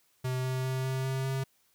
square tone with pitch steps, 128.4 / 129.44 / 130.49 / 131.55 / 132.62 / 133.7 Hz, C3 / C3 / C3 / C3 / C3 / C3, -32 / -18 / -4 / +10 / +24 / +38 cents, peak -30 dBFS, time 0.24-1.44 s, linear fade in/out 10 ms, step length 200 ms, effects white hiss -69 dBFS RMS until 1.74 s

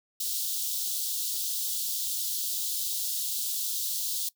white high-pass noise, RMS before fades -31 dBFS, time 0.2-4.29 s, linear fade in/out 5 ms, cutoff 3300 Hz, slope 48 dB/octave, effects noise-tail reverb RT60 0.1 s tail -20 dB re dry

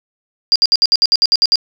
sine tone bursts, 4814 Hz, D8, 42 cents sharp, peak -7 dBFS, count 11, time 0.52-1.557 s, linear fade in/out 0 ms, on 37 ms, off 63 ms, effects none

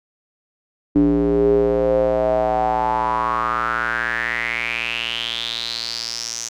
square tone with band-pass filter sweep, 58 Hz, A#1, 8 cents flat, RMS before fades -20 dBFS, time 0.95-6.49 s, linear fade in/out 10 ms, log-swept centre 300 to 6300 Hz, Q 6.6, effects none

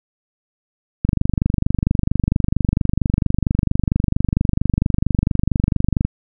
click train, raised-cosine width 5 ms, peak -3 dBFS, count 123, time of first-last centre 1.05-6.05 s, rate 24.4 Hz, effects none

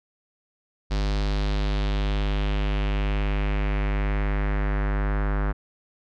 square tone with low-pass filter sweep, 50.5 Hz, G#1, 48 cents flat, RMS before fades -24 dBFS, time 0.9-5.53 s, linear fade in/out 20 ms, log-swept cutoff 4700 to 1500 Hz, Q 2.3, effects none

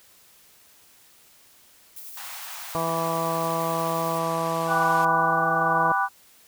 violet noise with tremolo, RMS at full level -39 dBFS, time 1.96-4.19 s, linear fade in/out 5 ms, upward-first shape sine, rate 11 Hz, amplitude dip 30%
pink band-pass noise, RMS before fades -40 dBFS, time 2.17-5.05 s, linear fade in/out 2 ms, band 720 to 16000 Hz, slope 48 dB/octave
harmonic tone, 164.81 Hz, E3, in tune, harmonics 1 / 2 / 3 / 4 / 5 / 6 / 7, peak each -32 / -35 / -32 / -29 / -34 / -30 / -30 dBFS, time 2.75-5.92 s, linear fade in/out 0 ms
sine chord, G major seventh, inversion none, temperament equal with one note detuned, 786.3 / 987.8 / 1174.7 / 1480 Hz, G5 / B5 / D6 / F#6, +5 / 0 / 0 / 0 cents, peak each -26 dBFS, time 4.67-6.09 s, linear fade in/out 50 ms
effects white hiss -55 dBFS RMS until 6.47 s

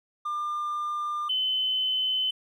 triangle tone pair in turn, 1199 / 3041 Hz, D6 / F#7, +36 / +47 cents, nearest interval octave + major third, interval 1611 cents, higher second, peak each -25 / -20 dBFS, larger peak second, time 0.25-1.29 / 1.29-2.31 s, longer first, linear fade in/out 10 ms, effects tanh soft clip ceiling -22 dBFS

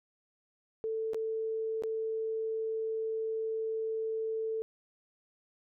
sine tone with dropouts, 443.5 Hz, A4, 14 cents sharp, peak -31 dBFS, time 0.84-4.62 s, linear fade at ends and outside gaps 0 ms, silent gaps 1.134-1.145 / 1.823-1.836 s, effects none

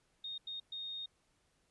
sine tone bursts at uneven times, 3700 Hz, A#7, 14 cents flat, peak -40 dBFS, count 3, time 0.24-0.38 / 0.47-0.6 / 0.72-1.06 s, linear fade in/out 5 ms, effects pink hiss -75 dBFS RMS until 1.7 s + resampled to 24000 Hz

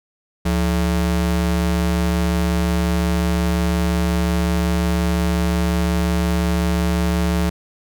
square ring-modulated tone, 124.9 Hz, B2, 20 cents sharp, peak -14 dBFS, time 0.45-7.5 s, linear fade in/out 10 ms, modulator 52.8 Hz, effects none

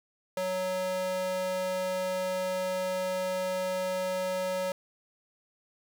square tone with high-pass filter, 185 Hz, F#3, in tune, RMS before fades -31 dBFS, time 0.37-4.72 s, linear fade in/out 2 ms, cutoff 450 Hz, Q 3.8, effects 10-bit

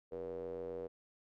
square tone with band-pass filter, 43.66 Hz, F1, in tune, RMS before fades -43 dBFS, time 0.11-0.88 s, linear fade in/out 20 ms, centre 470 Hz, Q 7.1, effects none

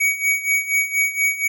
square tone with tremolo, 2255 Hz, C#7, 29 cents sharp, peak -15 dBFS, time 0-1.48 s, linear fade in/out 10 ms, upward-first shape sine, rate 4.2 Hz, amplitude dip 80%, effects none

